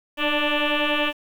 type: tone with frequency modulation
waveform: sine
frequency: 1174.7 Hz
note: D6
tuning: in tune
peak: -19 dBFS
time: 0.17-1.13 s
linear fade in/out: 50 ms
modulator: 295 Hz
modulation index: 6.6
effects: 8-bit